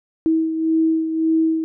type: beating tone pair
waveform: sine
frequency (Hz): 321.6 / 323.4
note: E4 / E4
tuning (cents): -43 / -33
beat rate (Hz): 1.8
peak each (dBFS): -16 / -24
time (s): 0.26-1.64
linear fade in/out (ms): 0
effects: none